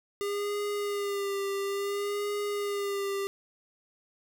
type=tone with vibrato; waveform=square; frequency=403.3 Hz; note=G4; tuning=49 cents sharp; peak=-30 dBFS; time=0.21-3.27 s; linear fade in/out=0 ms; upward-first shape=sine; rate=0.58 Hz; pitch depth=34 cents each way; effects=none